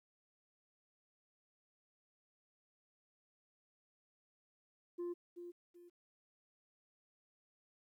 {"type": "tone with echo", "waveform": "sine", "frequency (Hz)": 349.2, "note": "F4", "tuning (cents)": 0, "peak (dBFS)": -36, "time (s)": [4.98, 5.14], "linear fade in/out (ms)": 20, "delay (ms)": 380, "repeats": 2, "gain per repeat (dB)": -10, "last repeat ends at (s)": 5.9, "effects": ["tanh soft clip ceiling -38 dBFS", "13-bit"]}